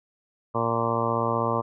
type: harmonic tone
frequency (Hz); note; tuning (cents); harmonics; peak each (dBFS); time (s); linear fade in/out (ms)
115.8; A#2; -11; 1 / 2 / 3 / 4 / 5 / 6 / 7 / 8 / 9 / 10; -31 / -32 / -34 / -30 / -30 / -35 / -35 / -32 / -29 / -31; 0.54-1.62; 20
effects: none